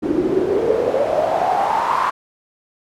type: noise with band-pass filter sweep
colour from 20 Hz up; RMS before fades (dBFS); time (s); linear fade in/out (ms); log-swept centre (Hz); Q
pink; -18; 0.02-2.11; 20; 300 to 1100; 7.5
effects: none